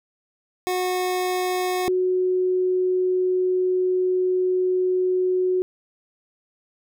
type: tone pair in turn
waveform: 25% pulse / sine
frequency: 365.5 / 367.8 Hz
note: F#4 / F#4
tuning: -21 / -10 cents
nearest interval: unison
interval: 11 cents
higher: second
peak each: -18 dBFS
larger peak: neither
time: 0.67-1.88 / 1.88-5.62 s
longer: second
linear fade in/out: 0 ms
effects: none